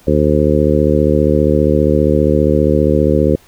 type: harmonic tone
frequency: 75 Hz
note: D2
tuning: 37 cents sharp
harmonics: 1 / 2 / 3 / 4 / 5 / 6 / 7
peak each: -17 / -17 / -17 / -17 / -17 / -17 / -17 dBFS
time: 0.07-3.36 s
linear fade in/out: 5 ms
effects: pink hiss -47 dBFS RMS until 3.47 s